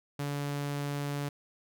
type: tone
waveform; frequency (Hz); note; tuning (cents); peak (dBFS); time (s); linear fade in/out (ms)
sawtooth; 143.4; D3; -41; -28; 0.19-1.29; 5
effects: none